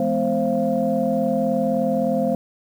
sine tone cluster, 168.3 / 211.8 / 251.4 / 528 / 685 Hz, E3 / G#3 / B3 / C5 / F5, +36 / +34 / +31 / +16 / -34 cents, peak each -30 / -23 / -24 / -22 / -25 dBFS, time 0-2.35 s, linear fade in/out 2 ms, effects tanh soft clip ceiling -7 dBFS + 8-bit

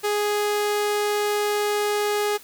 sawtooth tone, 415.3 Hz, G#4, in tune, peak -17 dBFS, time 0.03-2.38 s, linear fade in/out 20 ms, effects white hiss -47 dBFS RMS until 2.43 s

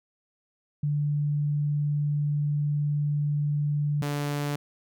sine / sawtooth tone pair in turn, 146.83 / 145.14 Hz, D3 / D3, 0 / -20 cents, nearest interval unison, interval 20 cents, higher first, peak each -23 dBFS, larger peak neither, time 0.83-4.02 / 4.02-4.56 s, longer first, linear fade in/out 5 ms, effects none

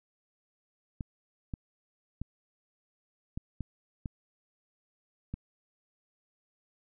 clicks, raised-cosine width 5 ms, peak -23 dBFS, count 7, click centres 1.008 / 1.538 / 2.216 / 3.375 / 3.607 / 4.058 / 5.34 s, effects none

